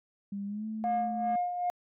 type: tone with pitch glide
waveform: sine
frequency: 200.2 to 218.3 Hz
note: G3 to A3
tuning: +37 to -13 cents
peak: -33 dBFS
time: 0.32-1.36 s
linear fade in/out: 5 ms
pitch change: +150 cents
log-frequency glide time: 0.46-0.66 s
type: tone with tremolo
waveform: sine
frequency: 712 Hz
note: F5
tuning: 33 cents sharp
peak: -24 dBFS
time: 0.84-1.7 s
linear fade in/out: 0 ms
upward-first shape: sine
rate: 2.5 Hz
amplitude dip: 60%
effects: tanh soft clip ceiling -23 dBFS